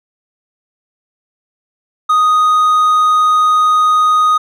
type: tone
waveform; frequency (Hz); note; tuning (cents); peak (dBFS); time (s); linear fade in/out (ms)
triangle; 1244.5; D#6; 0; -6; 2.09-4.38; 10
effects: none